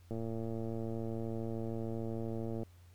click train, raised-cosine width 2 ms, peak -27 dBFS, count 286, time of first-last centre 0.11-2.632 s, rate 113 Hz, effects added 88 Hz sine -56 dBFS peak until 2.94 s + pink hiss -68 dBFS RMS until 2.94 s

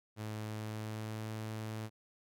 sawtooth tone with pitch glide, 107.8 to 109.49 Hz, A2 to A2, -35 to -8 cents, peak -35 dBFS, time 0.16-1.9 s, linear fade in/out 50 ms, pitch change +27 cents, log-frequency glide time 0.47-1.26 s, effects none

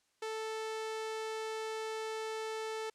sawtooth tone, 440 Hz, A4, in tune, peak -33 dBFS, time 0.22-2.9 s, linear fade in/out 5 ms, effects white hiss -75 dBFS RMS until 2.94 s + low-pass 8000 Hz 12 dB/octave

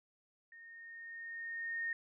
sine tone with level ramp, 1842 Hz, A#6, 21 cents flat, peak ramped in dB -53 to -34 dBFS, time 0.52-1.93 s, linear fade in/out 2 ms, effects none

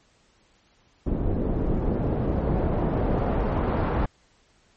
pink noise with low-pass filter sweep, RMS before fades -24 dBFS, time 1.06-4.06 s, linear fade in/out 10 ms, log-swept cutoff 370 to 1000 Hz, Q 0.86, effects pink hiss -62 dBFS RMS until 4.76 s + MP3 32 kbps

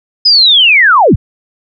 sine linear sweep, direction down, 5080 to 33.49 Hz, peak -3 dBFS, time 0.25-1.16 s, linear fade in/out 10 ms, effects none

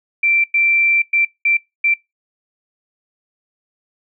sine tone bursts at uneven times, 2349 Hz, D7, in tune, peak -12 dBFS, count 5, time 0.23-0.44 / 0.54-1.02 / 1.13-1.25 / 1.45-1.57 / 1.84-1.94 s, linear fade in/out 5 ms, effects noise-tail reverb RT60 0.2 s tail -23 dB re dry

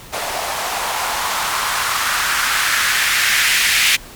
blue noise with band-pass filter sweep, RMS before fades -18 dBFS, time 0.12-3.97 s, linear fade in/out 20 ms, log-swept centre 670 to 2300 Hz, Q 2.2, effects pink hiss -38 dBFS RMS until 4.15 s

